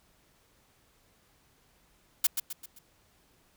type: noise with echo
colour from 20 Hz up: blue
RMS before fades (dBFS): -23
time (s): 2.24-2.27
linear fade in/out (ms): 5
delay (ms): 130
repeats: 4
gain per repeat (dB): -7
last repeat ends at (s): 2.79
effects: pink hiss -66 dBFS RMS until 3.56 s